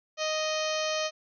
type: harmonic tone with a mistuned harmonic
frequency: 622.3 Hz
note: D#5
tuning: in tune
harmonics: 1 / 2 / 3 / 4 / 5 / 6 / 7 / 8 / 9 / 10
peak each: -30 / -36 / -39 / -37 / -37 / -43 / -39 / -43 / -40 / -41 dBFS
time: 0.17-1.11 s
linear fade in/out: 50 ms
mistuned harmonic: 7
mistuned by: -39 cents
effects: none